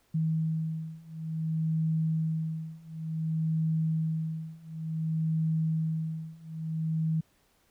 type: beating tone pair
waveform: sine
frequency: 159.5 / 160.06 Hz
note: D#3 / D#3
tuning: +43 / +49 cents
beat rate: 0.56 Hz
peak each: -31 / -30 dBFS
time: 0.14-7.21 s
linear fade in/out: 10 ms
effects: pink hiss -68 dBFS RMS until 7.7 s